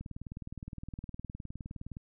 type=click train; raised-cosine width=5 ms; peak=-29 dBFS; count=39; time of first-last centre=0.01-1.969 s; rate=19.4 Hz; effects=none